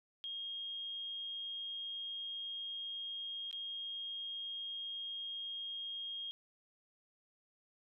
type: tone with dropouts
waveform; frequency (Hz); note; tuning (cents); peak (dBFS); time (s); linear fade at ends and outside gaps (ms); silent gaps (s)
sine; 3246; G#7; -40; -40; 0.24-6.31; 0; 3.512-3.528
effects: none